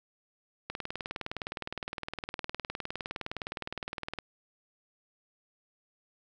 click train, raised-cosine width 0.3 ms, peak -19 dBFS, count 69, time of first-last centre 0.7-4.187 s, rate 19.5 Hz, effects none

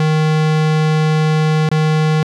square tone with dropouts, 155.56 Hz, D#3, in tune, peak -12 dBFS, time 0-2.23 s, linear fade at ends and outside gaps 2 ms, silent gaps 1.69-1.714 s, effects low-pass 5000 Hz 12 dB/octave + 8-bit

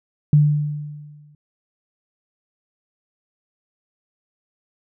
sine tone with exponential decay, 148.3 Hz, D3, 17 cents sharp, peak -8 dBFS, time 0.33-1.35 s, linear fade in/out 2 ms, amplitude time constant 220 ms, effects none

